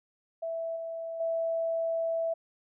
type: tone with level steps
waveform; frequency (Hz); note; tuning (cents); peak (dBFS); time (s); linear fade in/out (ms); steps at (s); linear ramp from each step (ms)
sine; 659.3; E5; 0; -31 / -34 / -27; 0.42-2.34; 10; 0.76 / 1.2; 5
effects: none